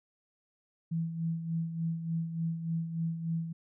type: tone with tremolo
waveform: sine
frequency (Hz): 164.81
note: E3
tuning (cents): 0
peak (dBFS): -28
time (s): 0.91-3.53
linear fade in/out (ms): 10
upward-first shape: sine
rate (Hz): 3.4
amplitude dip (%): 60
effects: none